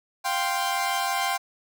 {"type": "chord", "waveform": "sawtooth", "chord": "F suspended second", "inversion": "none", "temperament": "equal", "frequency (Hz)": [698.5, 784, 1046.5], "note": ["F5", "G5", "C6"], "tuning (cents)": [0, 0, 0], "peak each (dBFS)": [-27, -23, -25], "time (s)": [0.24, 1.38], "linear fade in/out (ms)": 20, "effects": []}